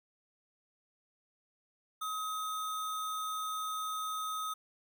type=tone with sample-and-hold; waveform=sine; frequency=1268 Hz; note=D#6; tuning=32 cents sharp; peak=-34 dBFS; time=2.01-4.54 s; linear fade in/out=10 ms; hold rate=4900 Hz; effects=none